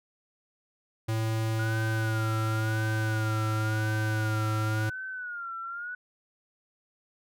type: tone with pitch glide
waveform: square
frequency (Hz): 111.2 to 108.53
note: A2 to A2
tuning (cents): +19 to -23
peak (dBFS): -27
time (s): 1.08-4.9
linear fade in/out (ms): 10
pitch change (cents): -42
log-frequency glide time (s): 1.48-3.84
type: tone with vibrato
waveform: sine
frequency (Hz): 1438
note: F#6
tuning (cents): -50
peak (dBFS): -34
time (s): 1.59-5.95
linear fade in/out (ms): 5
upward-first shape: sine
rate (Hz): 0.94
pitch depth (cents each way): 110
effects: none